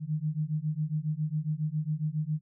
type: beating tone pair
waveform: sine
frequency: 150 / 157.3 Hz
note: D3 / D#3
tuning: +37 / +19 cents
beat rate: 7.3 Hz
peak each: -31 dBFS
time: 0-2.41 s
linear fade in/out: 50 ms
effects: none